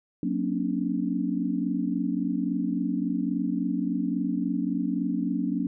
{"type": "tone cluster", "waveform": "sine", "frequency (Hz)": [183.5, 231.5, 269.1, 292.7], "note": ["F#3", "A#3", "C4", "D4"], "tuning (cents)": [-14, -12, 49, -6], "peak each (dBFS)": -30, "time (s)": [0.23, 5.67], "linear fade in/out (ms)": 2, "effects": []}